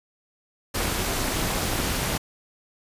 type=noise with amplitude modulation; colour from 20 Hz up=pink; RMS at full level=-23 dBFS; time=0.74-2.18 s; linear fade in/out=10 ms; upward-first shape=sine; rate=283 Hz; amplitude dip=65%; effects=resampled to 32000 Hz